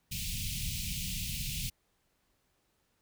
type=band-stop noise; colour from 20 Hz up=pink; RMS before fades=-36 dBFS; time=0.11-1.7 s; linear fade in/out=10 ms; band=200 to 2400 Hz; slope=48 dB/octave; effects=pink hiss -75 dBFS RMS until 3.01 s